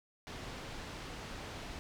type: low-pass noise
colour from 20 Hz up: pink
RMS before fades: -45 dBFS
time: 0.27-1.79 s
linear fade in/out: 0 ms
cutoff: 5100 Hz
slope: 12 dB/octave
effects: none